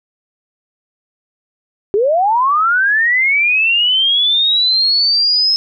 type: linear sweep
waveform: sine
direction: up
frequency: 382.6 to 5200 Hz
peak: -10 dBFS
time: 1.94-5.56 s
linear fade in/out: 0 ms
effects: none